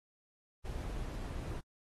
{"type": "noise", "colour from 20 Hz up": "brown", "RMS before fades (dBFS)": -40, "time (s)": [0.64, 1.61], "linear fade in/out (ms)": 20, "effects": ["AAC 32 kbps"]}